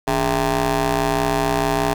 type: ring-modulated tone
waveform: 15% pulse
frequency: 126.4 Hz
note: B2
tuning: 41 cents sharp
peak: -8 dBFS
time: 0.07-1.94 s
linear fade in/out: 10 ms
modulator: 538 Hz
effects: none